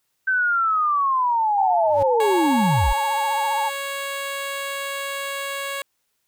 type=linear sweep; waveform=sine; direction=down; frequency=1549 to 32.61 Hz; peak=-17 dBFS; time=0.27-2.93 s; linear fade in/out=10 ms
type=tone with vibrato; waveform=sine; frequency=870 Hz; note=A5; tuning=20 cents flat; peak=-20 dBFS; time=1.57-3.7 s; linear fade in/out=20 ms; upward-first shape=triangle; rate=15 Hz; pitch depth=83 cents each way
type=tone with exponential growth; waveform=square; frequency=98.2 Hz; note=G2; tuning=4 cents sharp; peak=-27 dBFS; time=1.8-2.03 s; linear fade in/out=5 ms; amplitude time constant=49 ms
type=tone; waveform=10% pulse; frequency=554.4 Hz; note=C#5; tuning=in tune; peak=-18 dBFS; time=2.2-5.82 s; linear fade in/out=2 ms
effects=white hiss -72 dBFS RMS until 6.27 s